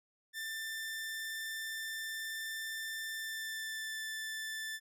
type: tone with pitch glide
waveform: sawtooth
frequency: 1781 to 1761.6 Hz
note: A6 to A6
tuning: +21 to +2 cents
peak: -35 dBFS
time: 0.33-4.8 s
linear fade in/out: 50 ms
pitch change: -19 cents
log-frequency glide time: 3.13-4 s
effects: none